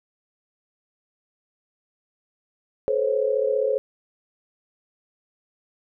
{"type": "tone cluster", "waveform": "sine", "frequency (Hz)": [431.5, 509, 544], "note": ["A4", "C5", "C#5"], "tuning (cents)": [-34, -48, -33], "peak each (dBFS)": [-24, -25, -23], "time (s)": [2.88, 3.78], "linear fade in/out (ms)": 0, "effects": []}